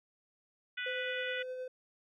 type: harmonic tone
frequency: 493.9 Hz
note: B4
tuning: in tune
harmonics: 3 / 4 / 5 / 6 / 7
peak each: -39 / -41 / -43 / -45 / -46 dBFS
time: 0.77-1.43 s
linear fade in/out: 10 ms
type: tone with tremolo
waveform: triangle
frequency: 510 Hz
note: C5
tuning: 44 cents flat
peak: -35 dBFS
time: 0.86-1.68 s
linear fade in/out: 5 ms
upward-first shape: sine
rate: 9.6 Hz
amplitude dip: 30%
effects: none